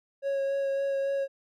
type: tone with vibrato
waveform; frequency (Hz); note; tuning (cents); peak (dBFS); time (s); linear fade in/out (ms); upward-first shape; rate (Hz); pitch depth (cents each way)
triangle; 550; C#5; -14; -24; 0.22-1.28; 50; sine; 3.6; 12
effects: none